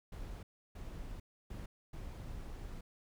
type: noise bursts at uneven times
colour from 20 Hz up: brown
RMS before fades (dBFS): -45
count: 4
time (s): 0.12-0.43 / 0.75-1.2 / 1.5-1.66 / 1.93-2.81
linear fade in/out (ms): 5
effects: none